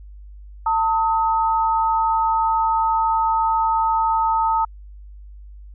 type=tone pair together; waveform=sine; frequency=897 / 1268.5 Hz; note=A5 / D#6; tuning=+33 / +33 cents; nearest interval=tritone; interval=600 cents; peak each=-17 / -22 dBFS; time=0.66-4.65 s; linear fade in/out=5 ms; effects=added 50 Hz sine -37 dBFS peak until 5.74 s